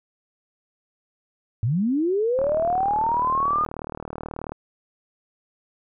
sine linear sweep, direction up, 100 to 1234 Hz, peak -19 dBFS, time 1.63-3.65 s, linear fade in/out 0 ms
click train, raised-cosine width 1 ms, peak -18 dBFS, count 83, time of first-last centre 2.39-4.52 s, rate 38.5 Hz
effects none

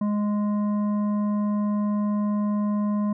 sine tone with frequency modulation, 207.7 Hz, G#3, in tune, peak -21 dBFS, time 0.01-3.13 s, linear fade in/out 5 ms, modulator 830 Hz, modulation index 0.35, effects none

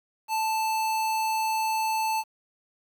square tone, 880 Hz, A5, in tune, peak -25 dBFS, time 0.28-2.24 s, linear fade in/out 50 ms, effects 9-bit

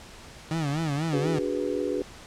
30% pulse tone with vibrato, 152.2 Hz, D#3, 38 cents flat, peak -23 dBFS, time 0.51-1.39 s, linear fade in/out 2 ms, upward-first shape sine, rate 4.1 Hz, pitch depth 150 cents each way
sine chord, G# half-diminished seventh, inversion second, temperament equal with one note detuned, 291.3 / 370 / 415.3 / 493.9 Hz, D4 / F#4 / G#4 / B4, -14 / 0 / 0 / 0 cents, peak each -31 dBFS, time 1.13-2.02 s, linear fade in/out 2 ms
effects pink hiss -46 dBFS RMS until 2.26 s + low-pass 8000 Hz 12 dB/octave

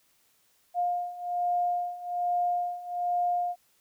sine beating tone pair, 707 / 708.2 Hz, F5 / F5, +21 / +24 cents, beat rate 1.2 Hz, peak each -31 / -28 dBFS, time 0.74-3.56 s, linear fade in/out 50 ms, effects white hiss -67 dBFS RMS until 3.8 s

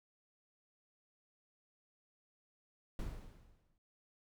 brown noise with exponential decay, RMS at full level -39 dBFS, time 2.99-3.78 s, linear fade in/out 1 ms, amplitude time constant 170 ms, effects none

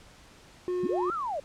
triangle tone, 360.7 Hz, F#4, 44 cents flat, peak -25 dBFS, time 0.68-1.1 s, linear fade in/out 0 ms
sine linear two-way sweep, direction up then down, 147.8 to 1396.9 to 530 Hz, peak -29 dBFS, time 0.83-1.4 s, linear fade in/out 5 ms, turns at 1.13 s
effects pink hiss -54 dBFS RMS until 1.44 s + low-pass 8000 Hz 12 dB/octave

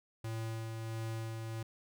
square tone with tremolo, 112.5 Hz, A2, 39 cents sharp, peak -37 dBFS, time 0.24-1.63 s, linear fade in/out 5 ms, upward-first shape sine, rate 1.5 Hz, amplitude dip 30%, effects none

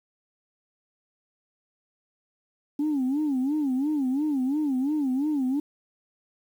sine tone with vibrato, 279.6 Hz, C#4, 15 cents sharp, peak -21 dBFS, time 2.79-5.6 s, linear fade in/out 5 ms, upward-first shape sine, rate 2.9 Hz, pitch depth 170 cents each way, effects tanh soft clip ceiling -20 dBFS + 9-bit

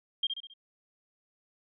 sine tone with echo, 3200 Hz, G7, 35 cents sharp, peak -25 dBFS, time 0.23-0.27 s, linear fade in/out 5 ms, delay 67 ms, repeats 4, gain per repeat -6 dB, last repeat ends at 0.538 s, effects none

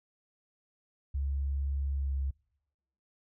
sine tone with pitch glide, 69.3 to 68.07 Hz, C#2 to C#2, 0 to -31 cents, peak -29 dBFS, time 1.14-2.31 s, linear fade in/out 10 ms, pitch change -31 cents, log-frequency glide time 1.95-2.14 s, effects noise-tail reverb RT60 0.9 s tail -26 dB re dry

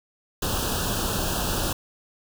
pink band-stop noise, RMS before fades -26 dBFS, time 0.42-1.73 s, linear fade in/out 5 ms, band 1700 to 2600 Hz, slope 96 dB/octave, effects none

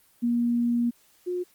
sine tone pair in turn, 237.9 / 358.8 Hz, A#3 / F4, +35 / +47 cents, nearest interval perfect fifth, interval 712 cents, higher second, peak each -21 / -26 dBFS, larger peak first, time 0.22-0.91 / 1.26-1.44 s, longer first, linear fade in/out 20 ms, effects white hiss -61 dBFS RMS until 1.54 s + Opus 32 kbps

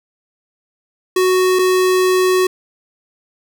square tone pair in turn, 370 / 370 Hz, F#4 / F#4, 0 / 0 cents, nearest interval unison, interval 0 cents, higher neither, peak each -12 dBFS, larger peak neither, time 1.16-1.59 / 1.59-2.47 s, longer second, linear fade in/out 5 ms, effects none

